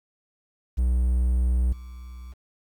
triangle tone with level steps, 61.8 Hz, B1, 2 cents sharp, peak -17 / -35 dBFS, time 0.77-2.34 s, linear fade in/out 20 ms, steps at 1.72 s, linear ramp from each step 10 ms, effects 9-bit

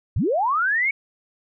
sine linear sweep, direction up, 59 to 2254 Hz, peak -18 dBFS, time 0.16-0.91 s, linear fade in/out 5 ms, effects none

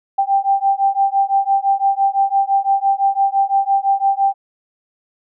sine beating tone pair, 784 / 789.9 Hz, G5 / G5, 0 / +13 cents, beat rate 5.9 Hz, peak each -16 dBFS, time 0.18-4.34 s, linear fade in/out 10 ms, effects none

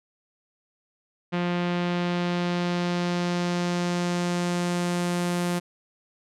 sawtooth tone with low-pass filter sweep, 175.7 Hz, F3, 11 cents sharp, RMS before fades -26 dBFS, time 1.32-5.6 s, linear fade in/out 20 ms, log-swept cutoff 2900 to 11000 Hz, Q 1.2, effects none

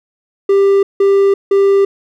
triangle tone bursts, 395.2 Hz, G4, 14 cents sharp, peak -5 dBFS, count 3, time 0.49-1.85 s, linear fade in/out 5 ms, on 340 ms, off 170 ms, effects none

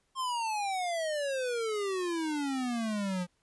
square exponential sweep, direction down, 1072 to 174.61 Hz, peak -31 dBFS, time 0.15-3.27 s, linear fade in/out 50 ms, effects pink hiss -74 dBFS RMS until 3.42 s + resampled to 24000 Hz

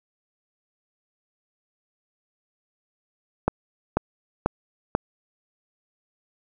click train, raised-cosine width 1 ms, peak -5 dBFS, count 4, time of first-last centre 3.48-4.951 s, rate 2.04 Hz, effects none

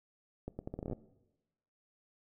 accelerating click train, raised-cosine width 2 ms, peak -26 dBFS, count 12, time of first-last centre 0.48-0.931 s, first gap 110 ms, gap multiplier 0.77, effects noise-tail reverb RT60 1.0 s tail -18 dB re dry

